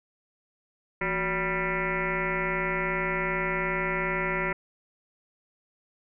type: tone with frequency modulation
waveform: sine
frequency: 1174.7 Hz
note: D6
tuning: in tune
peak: -25 dBFS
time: 1.01-4.53 s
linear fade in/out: 5 ms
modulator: 201 Hz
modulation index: 5.4
effects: none